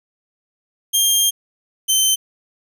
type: tone pair in turn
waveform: 15% pulse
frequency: 3202 / 3090 Hz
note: G7 / G7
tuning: +36 / -26 cents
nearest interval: minor second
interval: 62 cents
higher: first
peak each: -6 / -6 dBFS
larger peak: neither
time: 0.93-1.31 / 1.88-2.16 s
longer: first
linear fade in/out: 20 ms
effects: none